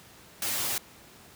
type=noise with comb filter; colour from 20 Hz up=white; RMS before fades=-30 dBFS; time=0.42-0.78 s; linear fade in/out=2 ms; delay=8.5 ms; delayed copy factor=+0.75; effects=pink hiss -52 dBFS RMS until 1.35 s + high-pass 80 Hz 12 dB/octave